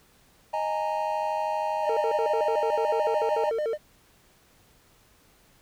triangle chord, D# suspended fourth, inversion none, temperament equal with one note detuned, 622.3 / 830.6 / 923.2 Hz, D#5 / G#5 / A#5, 0 / 0 / -17 cents, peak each -28 dBFS, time 0.53-3.5 s, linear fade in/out 10 ms
triangle tone with vibrato, 523.3 Hz, C5, in tune, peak -23 dBFS, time 1.82-3.78 s, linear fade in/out 50 ms, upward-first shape square, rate 6.8 Hz, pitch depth 250 cents each way
effects pink hiss -60 dBFS RMS until 5.61 s

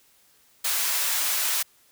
white high-pass noise, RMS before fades -25 dBFS, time 0.64-1.63 s, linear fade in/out 10 ms, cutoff 830 Hz, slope 12 dB/octave, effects white hiss -60 dBFS RMS until 1.91 s

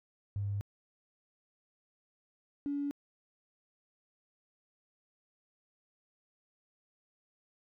triangle tone pair in turn, 100.8 / 285.1 Hz, G2 / C#4, +49 / +49 cents, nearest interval octave + tritone, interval 1800 cents, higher second, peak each -28 dBFS, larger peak neither, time 0.36-0.61 / 2.66-2.91 s, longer neither, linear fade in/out 0 ms, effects tanh soft clip ceiling -30 dBFS

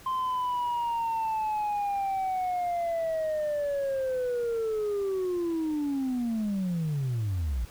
sine linear sweep, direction down, 1046.5 to 53.6 Hz, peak -24 dBFS, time 0.06-7.65 s, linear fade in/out 5 ms, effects tanh soft clip ceiling -25 dBFS + pink hiss -51 dBFS RMS until 7.7 s

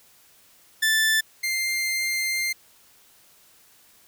sawtooth tone pair in turn, 1760 / 2099 Hz, A6 / C7, 0 / +5 cents, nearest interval minor third, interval 305 cents, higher second, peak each -15 / -20 dBFS, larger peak first, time 0.82-1.21 / 1.43-2.53 s, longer second, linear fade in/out 10 ms, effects white hiss -56 dBFS RMS until 4.07 s

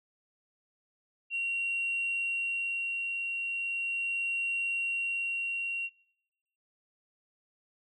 sine tone with tremolo, 2749 Hz, F7, 28 cents flat, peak -27 dBFS, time 1.3-5.9 s, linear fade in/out 50 ms, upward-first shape sine, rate 0.38 Hz, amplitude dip 30%, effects noise-tail reverb RT60 1.0 s tail -26 dB re dry + tanh soft clip ceiling -25 dBFS

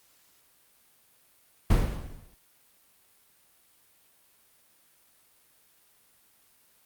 brown noise with exponential decay, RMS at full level -18 dBFS, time 1.7-2.35 s, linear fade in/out 5 ms, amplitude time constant 140 ms, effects white hiss -63 dBFS RMS until 6.85 s + Opus 48 kbps

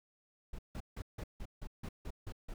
brown noise bursts, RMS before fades -42 dBFS, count 10, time 0.53-2.54 s, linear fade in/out 5 ms, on 57 ms, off 160 ms, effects none

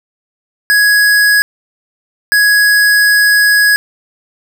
square tone pair in turn, 1668 / 1668 Hz, G#6 / G#6, +7 / +7 cents, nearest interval unison, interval 0 cents, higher neither, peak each -7 dBFS, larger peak neither, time 0.7-1.42 / 2.32-3.76 s, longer second, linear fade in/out 0 ms, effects none

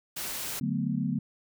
white noise, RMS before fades -35 dBFS, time 0.16-0.6 s, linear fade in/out 10 ms
sine chord, B minor seventh, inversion first, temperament equal, 146.83 / 185 / 220 / 246.9 Hz, D3 / F#3 / A3 / B3, 0 / 0 / 0 / 0 cents, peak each -32 dBFS, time 0.61-1.19 s, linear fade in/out 5 ms
effects none

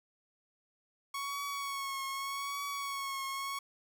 sawtooth tone with vibrato, 1108.7 Hz, C#6, in tune, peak -32 dBFS, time 1.14-3.59 s, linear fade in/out 5 ms, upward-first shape triangle, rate 0.83 Hz, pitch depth 41 cents each way, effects none

